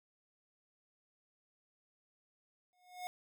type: tone with exponential growth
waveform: square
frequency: 724 Hz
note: F#5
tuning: 38 cents flat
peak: -38 dBFS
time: 2.73-3.07 s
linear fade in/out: 0 ms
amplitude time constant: 73 ms
effects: none